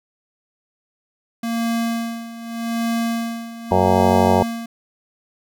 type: tone with tremolo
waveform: square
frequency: 230.9 Hz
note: A#3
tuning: 16 cents flat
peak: -19 dBFS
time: 1.43-4.66 s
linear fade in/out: 5 ms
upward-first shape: sine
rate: 0.82 Hz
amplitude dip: 80%
type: harmonic tone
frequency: 92.7 Hz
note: F#2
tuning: 4 cents sharp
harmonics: 1 / 2 / 4 / 5 / 6 / 7 / 8 / 9 / 10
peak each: -22 / -22 / -22 / -22 / -22 / -22 / -22 / -22 / -22 dBFS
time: 3.71-4.43 s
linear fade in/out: 5 ms
effects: none